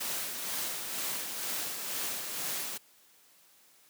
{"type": "noise with tremolo", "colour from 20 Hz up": "white", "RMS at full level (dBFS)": -34, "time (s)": [0, 2.78], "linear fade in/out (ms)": 10, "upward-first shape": "sine", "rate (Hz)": 2.1, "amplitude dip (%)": 40, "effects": ["white hiss -62 dBFS RMS until 3.89 s", "high-pass 150 Hz 12 dB/octave"]}